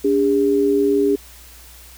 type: tone pair together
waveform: sine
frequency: 286.4 / 404.5 Hz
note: D4 / G#4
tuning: -43 / -46 cents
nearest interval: tritone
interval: 597 cents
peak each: -18 / -15 dBFS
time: 0.04-1.16 s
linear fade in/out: 10 ms
effects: added 60 Hz sine -44 dBFS peak until 1.97 s + white hiss -44 dBFS RMS until 1.97 s